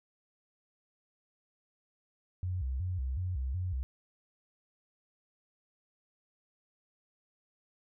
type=tone with vibrato; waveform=sine; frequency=77 Hz; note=D#2; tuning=17 cents flat; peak=-31 dBFS; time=2.43-3.83 s; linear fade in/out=0 ms; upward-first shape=square; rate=2.7 Hz; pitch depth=290 cents each way; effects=none